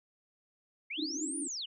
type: linear two-way sweep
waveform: sine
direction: up then down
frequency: 2057 to 9680 to 2758 Hz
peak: -36 dBFS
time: 0.9-1.66 s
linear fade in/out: 10 ms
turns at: 1.39 s
type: band-pass noise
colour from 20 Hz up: white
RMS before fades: -39 dBFS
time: 0.97-1.48 s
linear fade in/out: 5 ms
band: 280 to 320 Hz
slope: 96 dB/octave
effects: none